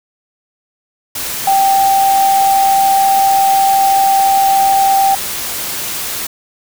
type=tone in noise; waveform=sine; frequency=782 Hz; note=G5; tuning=4 cents flat; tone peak=-8 dBFS; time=1.47-5.15 s; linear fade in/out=5 ms; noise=white; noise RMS=-21 dBFS; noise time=1.15-6.27 s; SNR=+10 dB; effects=none